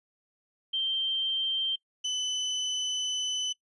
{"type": "tone pair in turn", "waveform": ["sine", "35% pulse"], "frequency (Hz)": [3143, 3013], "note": ["G7", "F#7"], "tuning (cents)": [4, 31], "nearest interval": "minor second", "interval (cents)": 73, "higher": "first", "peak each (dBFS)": -26, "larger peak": "neither", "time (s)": [[0.73, 1.76], [2.04, 3.53]], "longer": "second", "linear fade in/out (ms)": 10, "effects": ["noise-tail reverb RT60 0.1 s tail -22 dB re dry", "resampled to 24000 Hz"]}